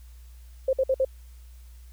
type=tone bursts; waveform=sine; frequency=527 Hz; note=C5; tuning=12 cents sharp; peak=-19 dBFS; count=4; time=0.68-1.049 s; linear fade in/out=5 ms; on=51 ms; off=55 ms; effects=added 60 Hz sine -44 dBFS peak until 1.92 s + white hiss -61 dBFS RMS until 1.92 s